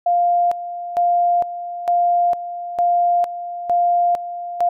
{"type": "tone with tremolo", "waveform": "sine", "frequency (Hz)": 700, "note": "F5", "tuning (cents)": 4, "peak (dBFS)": -13, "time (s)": [0.06, 4.69], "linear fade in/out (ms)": 5, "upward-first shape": "square", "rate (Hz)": 1.1, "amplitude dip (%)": 75, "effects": []}